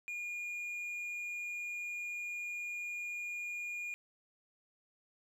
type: tone with hard clipping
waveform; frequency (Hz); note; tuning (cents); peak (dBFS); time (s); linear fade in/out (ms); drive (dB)
triangle; 2429; D#7; -42; -39; 0.08-3.94; 0; 6
effects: none